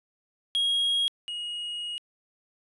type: tone pair in turn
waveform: triangle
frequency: 3281 / 2884 Hz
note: G#7 / F#7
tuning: -22 / -45 cents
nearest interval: major second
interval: 223 cents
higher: first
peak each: -21 / -30 dBFS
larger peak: first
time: 0.55-1.08 / 1.28-1.98 s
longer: second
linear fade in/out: 0 ms
effects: resampled to 24000 Hz